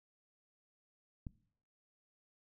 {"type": "click", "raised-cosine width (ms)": 5, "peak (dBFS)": -30, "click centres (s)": 1.268, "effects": ["noise-tail reverb RT60 0.6 s tail -20 dB re dry"]}